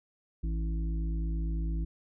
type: harmonic tone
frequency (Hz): 54.4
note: A1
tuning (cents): -19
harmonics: 1 / 3 / 5 / 6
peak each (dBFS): -29 / -38 / -47 / -45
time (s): 0.43-1.85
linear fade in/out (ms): 10
effects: none